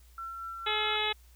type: tone with tremolo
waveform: sine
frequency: 1351 Hz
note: E6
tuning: 42 cents sharp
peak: -36 dBFS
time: 0.18-0.96 s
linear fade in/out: 2 ms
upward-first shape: sine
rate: 4.4 Hz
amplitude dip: 25%
type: harmonic tone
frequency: 426.1 Hz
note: G#4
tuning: 44 cents sharp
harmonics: 1 / 2 / 3 / 4 / 5 / 6 / 7 / 8 / 9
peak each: -37 / -35 / -39 / -39 / -36 / -36 / -39 / -34 / -36 dBFS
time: 0.66-1.13 s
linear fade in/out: 10 ms
effects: added 60 Hz sine -54 dBFS peak until 1.35 s + white hiss -64 dBFS RMS until 1.35 s